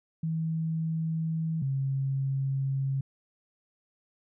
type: tone pair in turn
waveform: sine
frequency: 161.4 / 135.72 Hz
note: E3 / C#3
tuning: -36 / -36 cents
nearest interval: minor third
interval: 300 cents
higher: first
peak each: -27 / -26 dBFS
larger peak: second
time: 0.23-1.62 / 1.62-3.01 s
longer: neither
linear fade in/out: 5 ms
effects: none